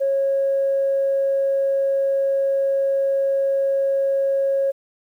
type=tone; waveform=sine; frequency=547 Hz; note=C#5; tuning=23 cents flat; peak=-16 dBFS; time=0-4.72 s; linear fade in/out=20 ms; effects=tanh soft clip ceiling -12 dBFS + 9-bit